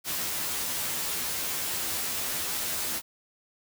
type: noise with comb filter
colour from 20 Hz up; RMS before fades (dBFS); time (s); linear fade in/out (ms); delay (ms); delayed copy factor
white; -31; 0.04-3.02; 50; 12; +0.65
effects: none